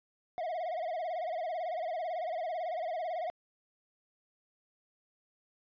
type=tone with vibrato; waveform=triangle; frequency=679 Hz; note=F5; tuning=49 cents flat; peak=-31 dBFS; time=0.38-3.3 s; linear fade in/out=0 ms; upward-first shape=sine; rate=18 Hz; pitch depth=140 cents each way; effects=resampled to 11025 Hz